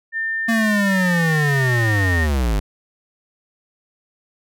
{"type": "tone with pitch glide", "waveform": "sine", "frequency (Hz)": [1800, 1839.9], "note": ["A6", "A#6"], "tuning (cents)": [39, -23], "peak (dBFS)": -20, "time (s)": [0.12, 2.28], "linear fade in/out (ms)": 50, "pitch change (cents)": 38, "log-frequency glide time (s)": [0.85, 2.06]}
{"type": "linear sweep", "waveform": "square", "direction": "down", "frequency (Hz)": [230.9, 47.36], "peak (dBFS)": -17, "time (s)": [0.48, 2.6], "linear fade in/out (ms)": 10}
{"effects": []}